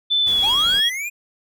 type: tone with pitch glide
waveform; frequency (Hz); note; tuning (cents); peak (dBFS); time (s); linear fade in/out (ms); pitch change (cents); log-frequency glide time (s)
sine; 3520 to 3303; A7 to G#7; 0 to -10; -15; 0.1-0.9; 20; -110; 0.22-0.48
type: noise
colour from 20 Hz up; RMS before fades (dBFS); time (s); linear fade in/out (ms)
pink; -35; 0.26-0.81; 20
type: linear sweep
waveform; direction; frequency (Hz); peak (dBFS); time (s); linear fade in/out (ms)
square; up; 740 to 2491; -25; 0.42-1.1; 20
effects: none